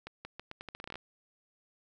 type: accelerating click train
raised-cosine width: 0.3 ms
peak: -26 dBFS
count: 14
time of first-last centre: 0.07-0.956 s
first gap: 180 ms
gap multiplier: 0.81
effects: none